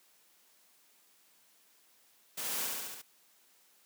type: noise with echo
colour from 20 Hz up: white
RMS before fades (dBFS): -38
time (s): 2.37-2.67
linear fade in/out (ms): 10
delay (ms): 70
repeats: 5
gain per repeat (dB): -2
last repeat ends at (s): 3.02
effects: white hiss -66 dBFS RMS until 3.85 s + high-pass 200 Hz 12 dB/octave